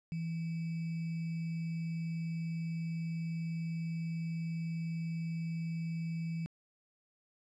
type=tone with sample-and-hold; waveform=sine; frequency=164.81 Hz; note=E3; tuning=in tune; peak=-34 dBFS; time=0.12-6.46 s; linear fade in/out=0 ms; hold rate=2450 Hz; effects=low-pass 5000 Hz 12 dB/octave